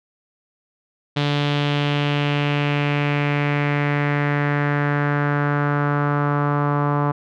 sawtooth tone with low-pass filter sweep, 145.1 Hz, D3, 21 cents flat, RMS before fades -20 dBFS, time 1.16-7.12 s, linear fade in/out 10 ms, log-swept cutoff 3600 to 1100 Hz, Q 3, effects none

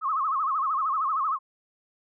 sine tone with vibrato, 1174.7 Hz, D6, in tune, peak -23 dBFS, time 0.01-1.39 s, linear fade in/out 50 ms, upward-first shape sine, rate 13 Hz, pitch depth 180 cents each way, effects none

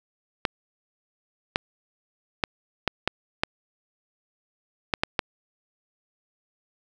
clicks, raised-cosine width 0.3 ms, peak -5 dBFS, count 9, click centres 0.452 / 1.559 / 2.438 / 2.877 / 3.076 / 3.435 / 4.938 / 5.035 / 5.192 s, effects 7-bit

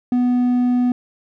sine tone with hard clipping, 246.9 Hz, B3, in tune, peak -15 dBFS, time 0.12-0.92 s, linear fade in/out 2 ms, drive 3 dB, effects none

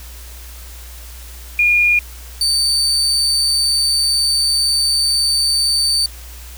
sine / 35% pulse tone pair in turn, 2428 / 4571 Hz, D#7 / D8, -43 / -48 cents, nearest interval major seventh, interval 1095 cents, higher second, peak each -10 / -12 dBFS, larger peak first, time 1.59-1.99 / 2.41-6.06 s, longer second, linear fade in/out 2 ms, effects added 60 Hz sine -33 dBFS peak until 6.57 s + white hiss -39 dBFS RMS until 6.57 s

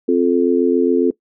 sine chord, F major, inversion second, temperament just, 261.9 / 349.2 / 436.5 Hz, C4 / F4 / A4, +2 / 0 / -14 cents, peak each -16 dBFS, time 0.08-1.11 s, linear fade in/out 10 ms, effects noise-tail reverb RT60 0.1 s tail -19 dB re dry

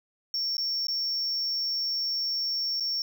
sine tone with dropouts, 5470 Hz, F8, 37 cents flat, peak -24 dBFS, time 0.34-3.02 s, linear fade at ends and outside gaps 1 ms, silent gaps 0.569-0.58 / 0.87-0.883 / 2.799-2.806 s, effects tanh soft clip ceiling -25 dBFS + 11-bit

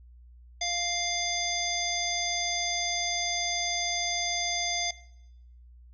harmonic tone, 698.5 Hz, F5, in tune, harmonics 1 / 3 / 5 / 7 / 9, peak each -34 / -34 / -34 / -34 / -34 dBFS, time 0.61-4.91 s, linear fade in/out 5 ms, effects noise-tail reverb RT60 0.8 s tail -18 dB re dry + added 60 Hz sine -49 dBFS peak until 5.93 s

